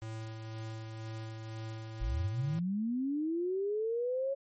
square tone with tremolo, 111 Hz, A2, 16 cents sharp, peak -39 dBFS, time 0.02-2.59 s, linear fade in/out 0 ms, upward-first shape sine, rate 2 Hz, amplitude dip 30%
sine linear sweep, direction up, 39.07 to 554.4 Hz, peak -30 dBFS, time 2-4.35 s, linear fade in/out 20 ms
effects MP3 32 kbps

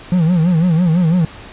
triangle tone with vibrato, 170 Hz, F3, 46 cents flat, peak -8 dBFS, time 0.12-1.25 s, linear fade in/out 2 ms, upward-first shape sine, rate 6 Hz, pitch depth 140 cents each way, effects pink hiss -36 dBFS RMS until 1.52 s + resampled to 8000 Hz

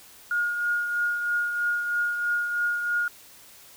sine tone with tremolo, 1429 Hz, F6, 39 cents sharp, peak -21 dBFS, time 0.31-3.08 s, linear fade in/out 2 ms, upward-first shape triangle, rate 3.1 Hz, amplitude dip 50%, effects white hiss -50 dBFS RMS until 3.76 s

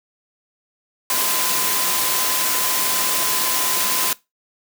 sine tone in noise, 1023 Hz, C6, 39 cents flat, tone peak -29 dBFS, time 1.1-4.13 s, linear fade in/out 2 ms, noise white, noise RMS -20 dBFS, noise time 1.1-4.13 s, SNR -12 dB, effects noise-tail reverb RT60 0.2 s tail -20 dB re dry + high-pass 200 Hz 12 dB/octave

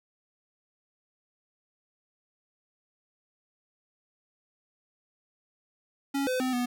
square tone with pitch steps, 277.3 / 509 / 256.8 / 245.5 Hz, C#4 / C5 / C4 / B3, +1 / -48 / -32 / -10 cents, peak -27 dBFS, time 6.14-6.66 s, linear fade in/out 10 ms, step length 130 ms, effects 10-bit

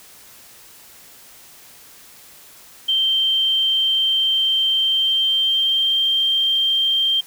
sine tone with pitch glide, 3136 to 3167 Hz, G7 to G7, 0 to +17 cents, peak -15 dBFS, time 2.88-7.21 s, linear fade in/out 10 ms, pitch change +17 cents, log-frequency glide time 4.83-5.99 s, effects white hiss -45 dBFS RMS until 7.26 s

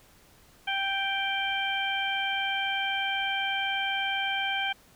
harmonic tone, 784 Hz, G5, in tune, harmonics 1 / 2 / 3 / 4, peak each -32 / -32 / -32 / -32 dBFS, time 0.67-4.73 s, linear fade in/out 10 ms, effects pink hiss -58 dBFS RMS until 4.95 s

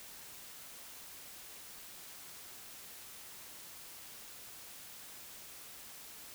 silence, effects white hiss -51 dBFS RMS until 6.34 s

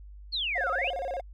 sine exponential two-way sweep, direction down then up, 4465 to 1229 to 3192 Hz, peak -27 dBFS, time 0.32-0.91 s, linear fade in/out 20 ms, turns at 0.71 s
triangle tone with vibrato, 622 Hz, D#5, 1 cent flat, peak -28 dBFS, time 0.55-1.21 s, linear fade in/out 10 ms, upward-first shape square, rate 17 Hz, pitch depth 240 cents each way
effects added 50 Hz sine -43 dBFS peak until 1.33 s + MP3 96 kbps

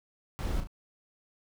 brown noise with echo, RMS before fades -31 dBFS, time 0.39-0.6 s, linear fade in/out 0 ms, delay 36 ms, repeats 2, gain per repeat -7 dB, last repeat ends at 0.672 s, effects none

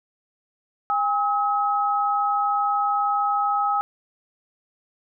sine tone pair together, 812 / 1279 Hz, G#5 / D#6, -39 / +47 cents, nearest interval minor sixth, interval 786 cents, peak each -22 dBFS, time 0.9-3.81 s, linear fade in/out 0 ms, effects none

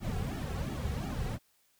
brown noise with flanger, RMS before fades -35 dBFS, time 0-1.39 s, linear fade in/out 50 ms, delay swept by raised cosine 1.9 to 3.4 ms, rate 2.8 Hz, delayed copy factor -0.95, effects white hiss -70 dBFS RMS until 1.79 s

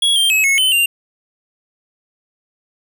square tone with pitch steps, 3334 / 3174 / 2570 / 2188 / 3048 / 2784 Hz, G#7 / G7 / E7 / C#7 / G7 / F7, +6 / +21 / -45 / -23 / -49 / -6 cents, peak -12 dBFS, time 0.02-0.86 s, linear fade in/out 5 ms, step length 140 ms, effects none

